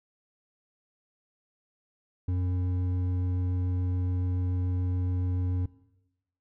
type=tone with hard clipping; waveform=sine; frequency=90.7 Hz; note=F#2; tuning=34 cents flat; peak=-27 dBFS; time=2.28-5.66 s; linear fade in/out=5 ms; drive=7 dB; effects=noise-tail reverb RT60 1.0 s tail -19 dB re dry